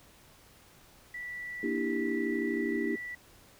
sine tone, 1961 Hz, B6, 13 cents flat, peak -37 dBFS, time 1.14-3.15 s, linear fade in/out 5 ms
sine chord, E half-diminished seventh, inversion second, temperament just, 237.3 / 296.7 / 329.6 / 395.6 Hz, Bb3 / D4 / E4 / G4, +31 / +18 / 0 / +16 cents, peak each -34 dBFS, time 1.63-2.96 s, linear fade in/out 5 ms
effects tanh soft clip ceiling -17 dBFS + pink hiss -58 dBFS RMS until 3.59 s

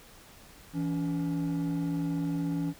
triangle tone pair together, 166.28 / 283 Hz, E3 / C#4, +15 / +36 cents, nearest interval major sixth, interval 921 cents, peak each -28 dBFS, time 0.73-2.74 s, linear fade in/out 50 ms, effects tanh soft clip ceiling -21 dBFS + pink hiss -53 dBFS RMS until 2.79 s

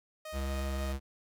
sawtooth tone with tremolo, 622.3 Hz, D#5, in tune, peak -36 dBFS, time 0.25-0.93 s, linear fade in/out 5 ms, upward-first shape triangle, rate 3.8 Hz, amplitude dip 30%
square tone with vibrato, 67.7 Hz, C#2, 40 cents flat, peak -33 dBFS, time 0.32-1 s, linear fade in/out 50 ms, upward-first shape square, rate 6.6 Hz, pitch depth 10 cents each way
effects none

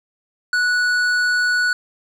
sine tone with hard clipping, 1473 Hz, F#6, 8 cents flat, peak -17 dBFS, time 0.53-1.73 s, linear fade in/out 2 ms, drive 9 dB, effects none

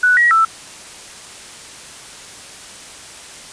sine tone with pitch steps, 1481 / 1910 / 1325 Hz, F#6 / A#6 / E6, +1 / +42 / +9 cents, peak -9 dBFS, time 0.03-0.45 s, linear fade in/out 5 ms, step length 140 ms, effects white hiss -36 dBFS RMS until 3.52 s + resampled to 22050 Hz

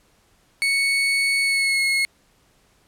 35% pulse tone with pitch glide, 2217 to 2170 Hz, C#7 to C#7, 0 to -37 cents, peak -16 dBFS, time 0.62-2.05 s, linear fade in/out 0 ms, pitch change -37 cents, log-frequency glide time 1.42-1.81 s, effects pink hiss -60 dBFS RMS until 2.87 s + low-pass 12000 Hz 12 dB/octave

